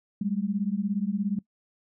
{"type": "beating tone pair", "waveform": "sine", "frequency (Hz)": [193.9, 210.9], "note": ["G3", "G#3"], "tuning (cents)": [-19, 27], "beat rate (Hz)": 17, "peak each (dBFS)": -28, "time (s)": [0.21, 1.39], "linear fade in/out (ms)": 5, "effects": ["noise-tail reverb RT60 0.1 s tail -21 dB re dry"]}